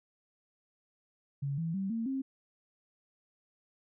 sine tone with pitch steps, 140 / 164.58 / 193.47 / 227.4 / 267.4 Hz, C#3 / E3 / G3 / A#3 / C4, +18 / -2 / -22 / -43 / +38 cents, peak -31 dBFS, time 1.42-2.22 s, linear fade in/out 10 ms, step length 160 ms, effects none

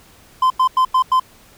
triangle tone bursts, 1031 Hz, C6, 26 cents flat, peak -9 dBFS, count 5, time 0.42-1.198 s, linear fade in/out 5 ms, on 82 ms, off 92 ms, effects pink hiss -48 dBFS RMS until 1.57 s

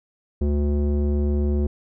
square tone with low-pass filter, 72.7 Hz, D2, 17 cents flat, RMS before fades -21 dBFS, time 0.41-1.67 s, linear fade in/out 5 ms, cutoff 370 Hz, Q 1.8, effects none

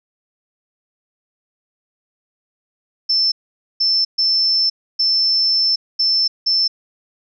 sine tone bursts at uneven times, 5310 Hz, E8, 12 cents sharp, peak -13 dBFS, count 6, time 3.09-3.32 / 3.8-4.05 / 4.18-4.7 / 4.99-5.76 / 5.99-6.28 / 6.46-6.68 s, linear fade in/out 10 ms, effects none

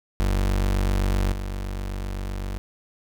35% pulse tone with level steps, 47.8 Hz, G1, 43 cents flat, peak -18 / -26 dBFS, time 0.2-2.58 s, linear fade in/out 0 ms, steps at 1.32 s, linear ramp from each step 2 ms, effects none

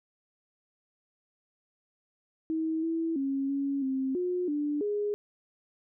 sine tone with pitch steps, 319.9 / 327.9 / 273 / 278 / 265.1 / 359.6 / 294.1 / 413.8 Hz, D#4 / E4 / C#4 / C#4 / C4 / F#4 / D4 / G#4, +48 / -9 / -26 / +5 / +23 / -49 / +3 / -6 cents, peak -27 dBFS, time 2.5-5.14 s, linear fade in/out 0 ms, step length 330 ms, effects none

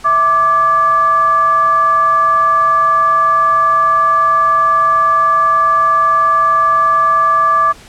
sine tone with frequency modulation, 1174.7 Hz, D6, in tune, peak -8 dBFS, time 0.04-7.73 s, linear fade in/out 20 ms, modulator 520 Hz, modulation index 0.39, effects pink hiss -39 dBFS RMS until 7.88 s + low-pass 9000 Hz 12 dB/octave

